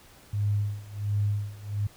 sine tone with tremolo, 102.9 Hz, G#2, 16 cents flat, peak -22 dBFS, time 0.33-1.87 s, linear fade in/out 5 ms, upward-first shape sine, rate 1.4 Hz, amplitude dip 90%, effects pink hiss -54 dBFS RMS until 1.96 s

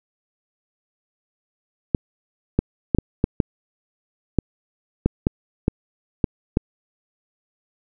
clicks, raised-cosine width 3 ms, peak -3 dBFS, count 12, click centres 1.948 / 2.59 / 2.948 / 2.986 / 3.241 / 3.402 / 4.387 / 5.06 / 5.269 / 5.681 / 6.242 / 6.571 s, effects none

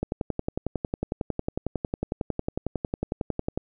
click train, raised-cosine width 2 ms, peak -13 dBFS, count 40, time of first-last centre 0.03-3.575 s, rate 11 Hz, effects none

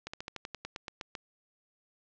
slowing click train, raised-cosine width 0.2 ms, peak -21 dBFS, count 12, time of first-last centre 0.07-1.152 s, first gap 65 ms, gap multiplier 1.08, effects low-pass 6000 Hz 12 dB/octave

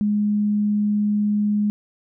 sine tone, 208.1 Hz, G#3, 4 cents sharp, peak -17 dBFS, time 0.01-1.7 s, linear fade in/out 0 ms, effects none

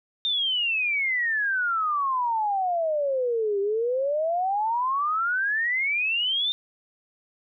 sine exponential two-way sweep, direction down then up, 3652 to 392 to 3652 Hz, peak -22 dBFS, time 0.25-6.52 s, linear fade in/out 0 ms, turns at 3.6 s, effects none

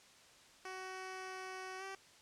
10% pulse tone with pitch glide, 375.1 to 386.8 Hz, F#4 to G4, +24 to -23 cents, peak -36 dBFS, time 0.65-1.95 s, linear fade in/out 2 ms, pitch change +53 cents, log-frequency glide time 1.78-1.83 s, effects white hiss -62 dBFS RMS until 2.21 s + low-pass 7000 Hz 12 dB/octave

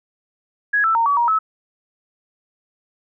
sine tone with pitch steps, 1667 / 1325 / 920 / 1139 / 947 / 1297 Hz, G#6 / E6 / A#5 / C#6 / A#5 / E6, +6 / +9 / -23 / +47 / +27 / -28 cents, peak -14 dBFS, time 0.73-1.39 s, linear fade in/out 10 ms, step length 110 ms, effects none

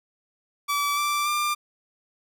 sawtooth tone with pitch steps, 1152 / 1172.1 / 1192.6 Hz, D6 / D6 / D6, -34 / -4 / +26 cents, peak -19 dBFS, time 0.68-1.55 s, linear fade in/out 20 ms, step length 290 ms, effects none

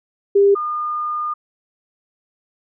sine tone pair in turn, 400 / 1215.4 Hz, G4 / D#6, +35 / -41 cents, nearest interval octave + perfect fifth, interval 1924 cents, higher second, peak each -9 / -20 dBFS, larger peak first, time 0.35-0.55 / 0.55-1.34 s, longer second, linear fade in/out 10 ms, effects none

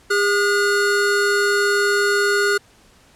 square tone pair together, 405.1 / 1443.6 Hz, G#4 / F#6, -43 / -43 cents, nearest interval octave + minor seventh, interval 2200 cents, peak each -19 dBFS, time 0.1-2.58 s, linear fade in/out 10 ms, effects pink hiss -52 dBFS RMS until 3.15 s + low-pass 10000 Hz 12 dB/octave

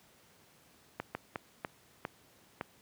slowing click train, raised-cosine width 0.5 ms, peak -20 dBFS, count 6, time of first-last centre 1-2.611 s, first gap 150 ms, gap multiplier 1.39, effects pink hiss -63 dBFS RMS until 2.81 s + high-pass 100 Hz 12 dB/octave

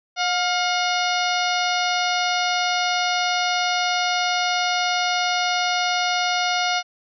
harmonic tone with a mistuned harmonic, 720 Hz, F#5, 47 cents flat, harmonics 1 / 2 / 3 / 4 / 5 / 6 / 7 / 8, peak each -23 / -26 / -28 / -29 / -30 / -31 / -31 / -32 dBFS, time 0.16-6.83 s, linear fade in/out 50 ms, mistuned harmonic 2, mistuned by -45 cents, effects none

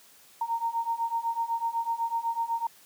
sine beating tone pair, 918 / 926 Hz, A#5 / A#5, -27 / -12 cents, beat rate 8 Hz, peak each -31 / -29 dBFS, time 0.41-2.67 s, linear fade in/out 5 ms, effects white hiss -56 dBFS RMS until 2.85 s + high-pass 100 Hz 12 dB/octave

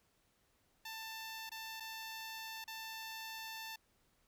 10% pulse tone with dropouts, 889 Hz, A5, 18 cents sharp, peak -36 dBFS, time 0.85-3.76 s, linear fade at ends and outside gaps 5 ms, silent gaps 1.494-1.516 / 1.8-1.804 / 2.642-2.677 s, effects pink hiss -75 dBFS RMS until 4.27 s

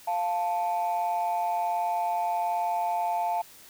sine tone pair together, 698 / 879.4 Hz, F5 / A5, -1 / -1 cents, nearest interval major third, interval 400 cents, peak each -26 dBFS, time 0.07-3.42 s, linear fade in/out 10 ms, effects tanh soft clip ceiling -21 dBFS + white hiss -51 dBFS RMS until 3.69 s

